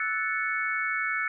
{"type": "chord", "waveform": "sine", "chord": "F# minor seventh", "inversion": "third", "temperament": "equal with one note detuned", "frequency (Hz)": [1318.5, 1480, 1748.9, 2217], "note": ["E6", "F#6", "A6", "C#7"], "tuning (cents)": [0, 0, -11, 0], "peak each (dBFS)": [-33, -32, -32, -30], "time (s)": [0, 1.28], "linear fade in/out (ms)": 2, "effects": []}